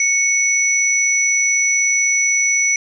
sine tone pair together, 2217 / 5919 Hz, C#7 / F#8, 0 / 0 cents, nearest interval octave + perfect fourth, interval 1700 cents, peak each -16 dBFS, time 0-2.76 s, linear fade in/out 2 ms, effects none

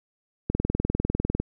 click train, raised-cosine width 3 ms, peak -11 dBFS, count 19, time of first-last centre 0.5-1.4 s, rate 20 Hz, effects none

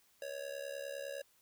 square tone with amplitude modulation, 556 Hz, C#5, 5 cents sharp, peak -38 dBFS, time 0.22-1.22 s, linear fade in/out 2 ms, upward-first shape sine, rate 69.9 Hz, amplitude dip 80%, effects white hiss -70 dBFS RMS until 1.41 s

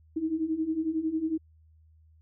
sine beating tone pair, 311.1 / 322.1 Hz, D#4 / E4, 0 / -40 cents, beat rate 11 Hz, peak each -32 / -28 dBFS, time 0.16-1.38 s, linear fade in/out 10 ms, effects added 79 Hz sine -56 dBFS peak until 2.21 s

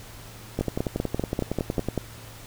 two click trains, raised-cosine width 2 ms, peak -11 / -12 dBFS, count 8 / 15, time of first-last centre 0.61-1.977 / 0.59-1.886 s, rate 5.12 / 10.8 Hz, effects added 112 Hz sine -46 dBFS peak until 2.46 s + pink hiss -45 dBFS RMS until 2.46 s

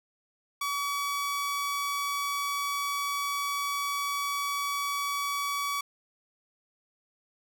sawtooth tone, 1138 Hz, C#6, 45 cents sharp, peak -25 dBFS, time 0.61-5.81 s, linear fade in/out 5 ms, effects none

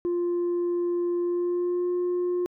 sine tone with pitch glide, 349.2 to 355.9 Hz, F4 to F4, 0 to +33 cents, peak -21 dBFS, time 0.05-2.46 s, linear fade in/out 0 ms, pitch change +33 cents, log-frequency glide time 1.2-1.9 s, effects tanh soft clip ceiling -22 dBFS

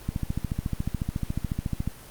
click train, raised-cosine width 5 ms, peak -14 dBFS, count 26, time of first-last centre 0.09-1.876 s, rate 14 Hz, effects pink hiss -46 dBFS RMS until 2.1 s + Opus 24 kbps

